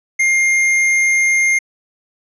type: tone with hard clipping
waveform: sine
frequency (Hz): 2118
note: C7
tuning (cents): +21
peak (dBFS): -13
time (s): 0.19-1.59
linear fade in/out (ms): 10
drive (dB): 10
effects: low-pass 10000 Hz 12 dB/octave